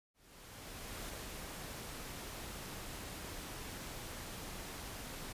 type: noise with ADSR envelope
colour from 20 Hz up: pink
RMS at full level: -44 dBFS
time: 0.14-5.33 s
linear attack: 950 ms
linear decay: 4 ms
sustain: -2 dB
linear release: 10 ms
effects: resampled to 32000 Hz